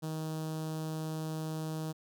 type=tone with notch filter; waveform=sawtooth; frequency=157.7 Hz; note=D#3; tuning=24 cents sharp; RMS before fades=-37 dBFS; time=0.02-1.93 s; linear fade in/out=20 ms; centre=2100 Hz; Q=0.87; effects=none